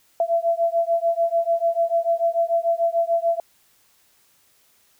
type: beating tone pair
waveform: sine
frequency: 670 / 676.8 Hz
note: E5 / E5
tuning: +28 / +45 cents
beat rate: 6.8 Hz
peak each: -21 dBFS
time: 0.2-3.4 s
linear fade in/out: 2 ms
effects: white hiss -60 dBFS RMS until 4.99 s